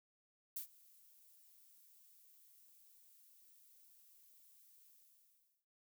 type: noise with ADSR envelope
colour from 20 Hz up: violet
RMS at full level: -42 dBFS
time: 0.56-5.66 s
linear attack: 6 ms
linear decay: 100 ms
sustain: -24 dB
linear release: 790 ms
effects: none